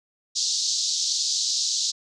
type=band-pass noise; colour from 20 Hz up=pink; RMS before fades=-25 dBFS; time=0.35-1.92 s; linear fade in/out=20 ms; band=3900 to 6900 Hz; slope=48 dB/octave; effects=none